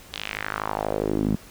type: tone with band-pass filter sweep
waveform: sawtooth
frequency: 52.3 Hz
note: G#1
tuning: 13 cents sharp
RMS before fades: -27 dBFS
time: 0.13-1.36 s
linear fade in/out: 10 ms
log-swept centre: 3700 to 200 Hz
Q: 2.7
effects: pink hiss -47 dBFS RMS until 1.5 s